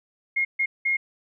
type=tone bursts at uneven times; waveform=sine; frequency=2145 Hz; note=C7; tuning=42 cents sharp; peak=-20 dBFS; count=3; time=0.36-0.45 / 0.59-0.66 / 0.85-0.97 s; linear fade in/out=10 ms; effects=none